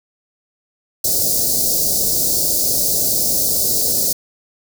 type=band-stop noise; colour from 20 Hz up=white; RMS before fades=-17 dBFS; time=1.04-4.13 s; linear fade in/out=5 ms; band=670 to 4400 Hz; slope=48 dB/octave; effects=none